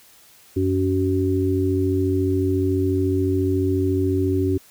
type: harmonic tone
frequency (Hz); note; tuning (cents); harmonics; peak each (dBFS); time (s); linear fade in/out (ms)
94.1; F#2; +30; 1 / 3 / 4; -22 / -22 / -22; 0.56-4.58; 10
effects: white hiss -51 dBFS RMS until 4.7 s